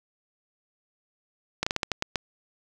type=slowing click train; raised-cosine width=0.2 ms; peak=-8 dBFS; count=8; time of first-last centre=1.63-2.158 s; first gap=35 ms; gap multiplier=1.25; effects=none